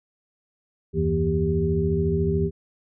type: tone cluster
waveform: sine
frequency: 78.8 / 92.8 / 163.7 / 236.7 / 395.4 Hz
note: D#2 / F#2 / E3 / A#3 / G4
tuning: +23 / +6 / -12 / +27 / +15 cents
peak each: -27 / -29 / -24 / -31 / -24 dBFS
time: 0.93-2.51 s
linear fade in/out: 50 ms
effects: none